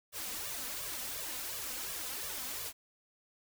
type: noise with flanger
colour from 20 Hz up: white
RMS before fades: -40 dBFS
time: 0.12-2.73 s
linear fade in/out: 50 ms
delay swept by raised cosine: 1.7 to 4 ms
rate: 2.8 Hz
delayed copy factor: +0.95
effects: none